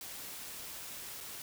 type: noise with dropouts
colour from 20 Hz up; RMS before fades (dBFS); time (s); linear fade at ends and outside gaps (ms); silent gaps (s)
white; -45; 0.01-1.42; 1; 1.205-1.209
effects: none